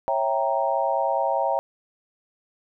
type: chord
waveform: sine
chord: C# diminished seventh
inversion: none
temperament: equal with one note detuned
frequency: 549.3 / 659.3 / 784 / 932.3 Hz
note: C#5 / E5 / G5 / Bb5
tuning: -16 / 0 / 0 / 0 cents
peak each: -26 dBFS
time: 0.08-1.59 s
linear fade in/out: 0 ms
effects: none